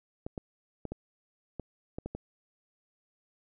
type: clicks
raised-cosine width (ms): 2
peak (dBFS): -23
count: 8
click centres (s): 0.265 / 0.378 / 0.853 / 0.92 / 1.597 / 1.985 / 2.06 / 2.15
effects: none